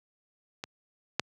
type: clicks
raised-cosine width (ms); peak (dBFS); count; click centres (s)
0.2; -18 / -8; 2; 0.639 / 1.196
effects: high-pass 100 Hz 12 dB/octave